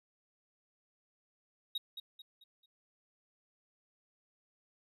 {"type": "tone with echo", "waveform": "triangle", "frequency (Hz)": 3781, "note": "A#7", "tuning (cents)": 24, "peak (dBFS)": -32, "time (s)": [1.75, 1.78], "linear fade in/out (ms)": 5, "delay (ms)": 220, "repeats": 4, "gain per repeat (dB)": -8, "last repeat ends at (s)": 2.66, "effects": []}